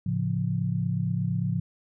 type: chord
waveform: sine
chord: A augmented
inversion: none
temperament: equal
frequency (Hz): 110 / 138.59 / 174.61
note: A2 / C#3 / E#3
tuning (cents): 0 / 0 / 0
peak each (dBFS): -29 / -29 / -28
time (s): 0.06-1.6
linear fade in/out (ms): 5
effects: none